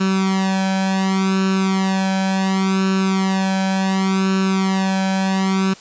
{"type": "tone with flanger", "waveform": "sawtooth", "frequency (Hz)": 191.1, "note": "G3", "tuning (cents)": -44, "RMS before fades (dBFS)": -18, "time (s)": [0, 5.74], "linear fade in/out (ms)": 10, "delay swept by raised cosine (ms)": [0.74, 1.25], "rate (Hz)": 0.69, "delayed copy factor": 0.9, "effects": ["white hiss -42 dBFS RMS until 5.8 s", "resampled to 16000 Hz"]}